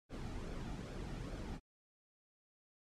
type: noise with flanger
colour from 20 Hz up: brown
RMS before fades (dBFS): -44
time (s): 0.09-1.6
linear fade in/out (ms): 50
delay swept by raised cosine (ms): 1 to 1.94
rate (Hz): 2.4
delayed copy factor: -0.5
effects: low-pass 8000 Hz 12 dB/octave + MP3 64 kbps